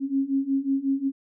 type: beating tone pair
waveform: sine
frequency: 269.3 / 274.8 Hz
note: C#4 / C#4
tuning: -50 / -15 cents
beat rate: 5.5 Hz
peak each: -26 / -24 dBFS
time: 0-1.12 s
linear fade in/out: 50 ms
effects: none